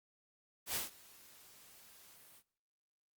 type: noise with ADSR envelope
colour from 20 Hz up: white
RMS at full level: -36 dBFS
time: 0.66-2.43 s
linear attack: 88 ms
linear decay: 150 ms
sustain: -24 dB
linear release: 53 ms
effects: noise-tail reverb RT60 0.7 s tail -24 dB re dry + Opus 48 kbps